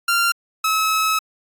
sawtooth tone pair in turn, 1385 / 1290.5 Hz, F6 / E6, -15 / -37 cents, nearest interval minor second, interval 122 cents, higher first, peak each -12 / -13 dBFS, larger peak first, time 0.08-0.32 / 0.64-1.19 s, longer second, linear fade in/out 5 ms, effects AAC 64 kbps

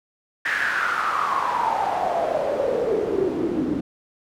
pink noise with band-pass filter sweep, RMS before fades -23 dBFS, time 0.45-3.81 s, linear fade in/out 10 ms, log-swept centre 1800 to 270 Hz, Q 7.1, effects none

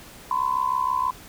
sine tone with amplitude modulation, 1016 Hz, B5, 49 cents sharp, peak -17 dBFS, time 0.31-1.11 s, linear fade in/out 2 ms, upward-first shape sine, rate 66.3 Hz, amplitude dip 85%, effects pink hiss -45 dBFS RMS until 1.28 s

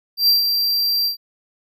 square tone with ADSR envelope, 4717 Hz, D8, 7 cents sharp, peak -11 dBFS, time 0.17-1.17 s, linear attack 110 ms, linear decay 140 ms, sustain -6 dB, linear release 110 ms, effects none

